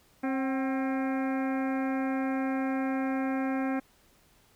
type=harmonic tone with a mistuned harmonic; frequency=267.1 Hz; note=C4; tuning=36 cents sharp; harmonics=1 / 2 / 3 / 4 / 5 / 6 / 7 / 8 / 9; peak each=-28 / -37 / -37 / -44 / -44 / -42 / -48 / -46 / -48 dBFS; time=0.23-3.8 s; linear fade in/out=10 ms; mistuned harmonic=3; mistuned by=-61 cents; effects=pink hiss -63 dBFS RMS until 4.55 s